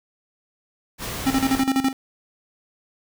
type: noise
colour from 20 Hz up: pink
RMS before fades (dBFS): -30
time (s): 0.98-1.65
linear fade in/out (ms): 50
type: tone with tremolo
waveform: square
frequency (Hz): 266.7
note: C4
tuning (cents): +33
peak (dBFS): -17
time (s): 1.26-1.93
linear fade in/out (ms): 10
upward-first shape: square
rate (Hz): 12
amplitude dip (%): 75
effects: none